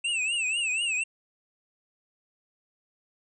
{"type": "tone with vibrato", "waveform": "square", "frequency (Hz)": 2675, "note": "E7", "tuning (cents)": 25, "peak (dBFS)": -26, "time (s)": [0.04, 1.04], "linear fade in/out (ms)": 10, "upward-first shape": "triangle", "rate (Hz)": 4.1, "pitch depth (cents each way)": 150, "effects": ["resampled to 24000 Hz"]}